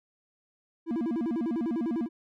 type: tone with vibrato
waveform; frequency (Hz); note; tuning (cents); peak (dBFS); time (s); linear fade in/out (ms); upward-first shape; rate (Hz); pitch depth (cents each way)
triangle; 277.2; C#4; 0; -25; 0.86-2.09; 50; square; 10; 300
effects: none